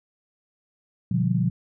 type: chord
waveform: sine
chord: G dominant seventh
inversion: first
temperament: just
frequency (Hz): 122.5 / 147 / 176.4 / 196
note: B2 / D3 / F3 / G3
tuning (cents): -14 / +2 / +18 / 0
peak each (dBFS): -24 / -28 / -23 / -29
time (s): 1.11-1.5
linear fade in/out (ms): 5
effects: none